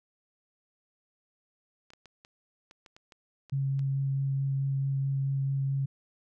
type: clicks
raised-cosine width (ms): 0.2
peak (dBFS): -34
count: 10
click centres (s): 1.904 / 1.935 / 2.057 / 2.249 / 2.711 / 2.862 / 2.965 / 3.122 / 3.497 / 3.793
type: tone with vibrato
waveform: sine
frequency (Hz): 136.7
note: C#3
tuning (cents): -24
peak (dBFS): -26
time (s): 3.52-5.86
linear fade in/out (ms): 10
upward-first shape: sine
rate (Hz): 4.6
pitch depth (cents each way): 8
effects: none